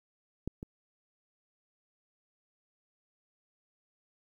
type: clicks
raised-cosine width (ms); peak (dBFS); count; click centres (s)
3; -21 / -27; 2; 0.476 / 0.629
effects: 10-bit